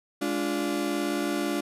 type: chord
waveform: 35% pulse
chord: D diminished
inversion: second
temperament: equal with one note detuned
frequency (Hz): 207.7 / 291 / 349.2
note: Ab3 / D4 / F4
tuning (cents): 0 / -16 / 0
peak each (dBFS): -32 / -27 / -29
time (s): 0.21-1.61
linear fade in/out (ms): 10
effects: resampled to 32000 Hz